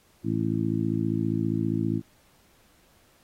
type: harmonic tone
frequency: 55 Hz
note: A1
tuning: in tune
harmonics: 2 / 3 / 4 / 5 / 6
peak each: -30 / -30 / -30 / -30 / -30 dBFS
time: 0.23-2.02 s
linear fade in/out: 50 ms
effects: pink hiss -62 dBFS RMS until 3.23 s + AAC 48 kbps